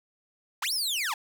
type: linear two-way sweep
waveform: sawtooth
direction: up then down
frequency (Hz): 698.5 to 5588 to 780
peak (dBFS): -24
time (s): 0.62-1.14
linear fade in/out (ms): 5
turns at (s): 0.73
effects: 9-bit